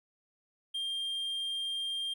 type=tone; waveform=triangle; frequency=3196 Hz; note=G7; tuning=33 cents sharp; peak=-31 dBFS; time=0.74-2.14 s; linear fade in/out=10 ms; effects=none